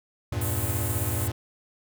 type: chord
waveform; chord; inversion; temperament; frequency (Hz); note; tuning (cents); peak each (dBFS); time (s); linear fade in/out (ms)
square; E diminished; none; equal; 82.41 / 98 / 116.54; E2 / G2 / Bb2; 0 / 0 / 0; -33 / -31 / -31; 0.32-1.32; 5
type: high-pass noise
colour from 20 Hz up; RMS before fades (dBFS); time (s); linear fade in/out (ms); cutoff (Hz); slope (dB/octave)
white; -33; 0.41-1.28; 5; 7200; 48
effects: none